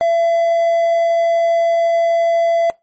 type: tone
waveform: triangle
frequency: 673 Hz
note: E5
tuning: 36 cents sharp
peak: -10 dBFS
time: 0.01-2.7 s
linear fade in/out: 0 ms
effects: noise-tail reverb RT60 0.2 s tail -21 dB re dry + MP3 32 kbps